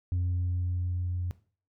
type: tone with level ramp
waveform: sine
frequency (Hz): 89.3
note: F2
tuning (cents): +39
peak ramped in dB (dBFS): -23 to -28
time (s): 0.12-1.31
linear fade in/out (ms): 0
effects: noise-tail reverb RT60 0.4 s tail -17 dB re dry + tanh soft clip ceiling -24 dBFS